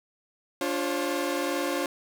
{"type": "tone cluster", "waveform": "sawtooth", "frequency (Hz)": [289.7, 349.8, 537], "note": ["D4", "F4", "C5"], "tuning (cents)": [-24, 3, 45], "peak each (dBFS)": -27, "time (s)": [0.61, 1.86], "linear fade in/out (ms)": 2, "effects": []}